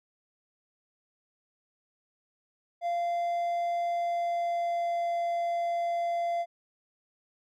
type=tone with pitch glide; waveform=triangle; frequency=691 to 687 Hz; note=F5 to F5; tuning=-19 to -29 cents; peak=-25 dBFS; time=2.81-6.46 s; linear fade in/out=50 ms; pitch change=-10 cents; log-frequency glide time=3.85-5.18 s; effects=none